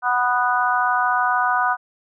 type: harmonic tone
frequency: 246.9 Hz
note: B3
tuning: in tune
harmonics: 3 / 4 / 5 / 6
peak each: -22 / -22 / -22 / -22 dBFS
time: 0.02-1.77 s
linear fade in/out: 50 ms
effects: none